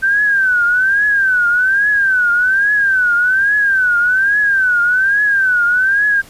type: tone with vibrato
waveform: sine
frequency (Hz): 1544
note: G6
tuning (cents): -27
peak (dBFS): -10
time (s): 0.02-6.22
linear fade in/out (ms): 20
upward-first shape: triangle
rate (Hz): 1.2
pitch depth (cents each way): 170
effects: pink hiss -41 dBFS RMS until 6.29 s + resampled to 32000 Hz